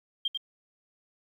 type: tone with echo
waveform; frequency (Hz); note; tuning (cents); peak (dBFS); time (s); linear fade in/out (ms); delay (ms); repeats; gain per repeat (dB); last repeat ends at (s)
sine; 3190; G7; +30; -25; 0.25-0.28; 5; 95; 1; -4; 0.375
effects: 10-bit